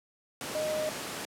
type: tone in noise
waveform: sine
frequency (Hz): 617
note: D#5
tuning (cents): -15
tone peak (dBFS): -29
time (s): 0.55-0.89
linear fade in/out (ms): 0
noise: pink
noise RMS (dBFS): -36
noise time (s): 0.41-1.25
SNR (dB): +4
effects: high-pass 200 Hz 12 dB/octave + low-pass 12000 Hz 12 dB/octave